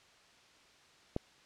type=click; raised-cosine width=2 ms; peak=-19 dBFS; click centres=1.164 s; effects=white hiss -62 dBFS RMS until 1.45 s + low-pass 5000 Hz 12 dB/octave